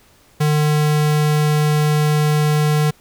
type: tone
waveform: square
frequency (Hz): 150.7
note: D3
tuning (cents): +45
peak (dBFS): -14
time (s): 0.4-2.91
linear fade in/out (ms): 10
effects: pink hiss -52 dBFS RMS until 3 s